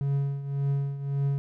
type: tone with tremolo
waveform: triangle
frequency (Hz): 139.7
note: C#3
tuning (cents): +14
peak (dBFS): -20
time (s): 0.01-1.38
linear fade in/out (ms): 0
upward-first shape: triangle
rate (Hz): 1.8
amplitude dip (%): 75
effects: none